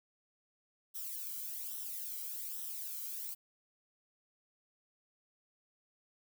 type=noise with flanger; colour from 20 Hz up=violet; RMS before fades=-42 dBFS; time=0.94-3.35 s; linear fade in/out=20 ms; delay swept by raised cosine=0.43 to 1.13 ms; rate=1.2 Hz; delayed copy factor=-0.7; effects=none